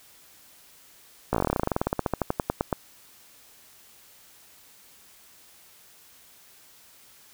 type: slowing click train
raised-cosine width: 1 ms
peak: -9 dBFS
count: 28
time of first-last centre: 1.33-2.728 s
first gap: 16 ms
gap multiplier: 1.08
effects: white hiss -54 dBFS RMS until 7.33 s